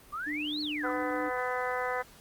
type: exponential two-way sweep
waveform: sine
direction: up then down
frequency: 1134 to 4452 to 1134 Hz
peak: -33 dBFS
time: 0.12-0.91 s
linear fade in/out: 20 ms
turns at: 0.61 s
type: tone with pitch glide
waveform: sine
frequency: 299 to 300.7 Hz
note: D4 to D4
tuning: +31 to +41 cents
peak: -34 dBFS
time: 0.26-1.3 s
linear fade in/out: 20 ms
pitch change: +10 cents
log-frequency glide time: 0.56-0.93 s
type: harmonic tone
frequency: 251 Hz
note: B3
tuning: 28 cents sharp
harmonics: 2 / 3 / 4 / 5 / 6 / 7 / 8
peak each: -34 / -36 / -37 / -38 / -39 / -39 / -40 dBFS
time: 0.83-2.03 s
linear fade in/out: 20 ms
effects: pink hiss -55 dBFS RMS until 2.2 s + Opus 32 kbps